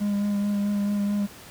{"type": "tone with vibrato", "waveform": "triangle", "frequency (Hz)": 203.8, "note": "G#3", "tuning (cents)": -32, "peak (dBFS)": -20, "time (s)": [0, 1.27], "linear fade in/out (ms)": 20, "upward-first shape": "sine", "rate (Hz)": 4.6, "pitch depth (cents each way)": 17, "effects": ["pink hiss -45 dBFS RMS until 1.5 s", "high-pass 60 Hz 12 dB/octave"]}